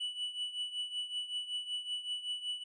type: tone with tremolo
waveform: triangle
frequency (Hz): 2960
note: F#7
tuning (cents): 0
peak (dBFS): -31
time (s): 0-2.64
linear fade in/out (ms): 10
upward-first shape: triangle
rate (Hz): 5.3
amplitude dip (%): 80
effects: resampled to 24000 Hz